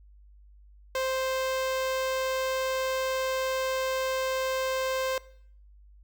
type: tone with notch filter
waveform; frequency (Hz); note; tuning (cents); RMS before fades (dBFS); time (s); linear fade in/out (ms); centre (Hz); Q
sawtooth; 523.3; C5; 0; -29; 0.95-5.18; 2; 10000; 1.8
effects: noise-tail reverb RT60 0.6 s tail -20 dB re dry + added 50 Hz sine -51 dBFS peak until 6.03 s